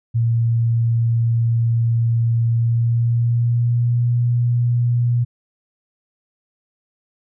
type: tone with pitch glide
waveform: sine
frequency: 116 to 120.37 Hz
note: A#2 to B2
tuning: -8 to -44 cents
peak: -14 dBFS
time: 0.14-5.25 s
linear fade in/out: 20 ms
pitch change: +64 cents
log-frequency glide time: 2.52-4.07 s
effects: none